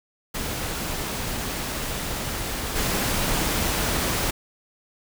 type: noise with level steps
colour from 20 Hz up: pink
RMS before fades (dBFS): -29 / -24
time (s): 0.34-4.31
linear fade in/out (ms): 10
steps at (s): 2.75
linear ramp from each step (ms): 20
effects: none